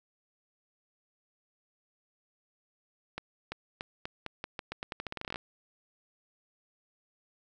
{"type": "accelerating click train", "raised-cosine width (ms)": 0.3, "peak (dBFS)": -20, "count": 21, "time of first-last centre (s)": [3.18, 5.359], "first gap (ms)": 340, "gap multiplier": 0.85, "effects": []}